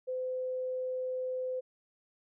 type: tone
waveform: sine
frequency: 511 Hz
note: C5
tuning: 41 cents flat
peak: -32 dBFS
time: 0.07-1.61 s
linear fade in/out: 20 ms
effects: none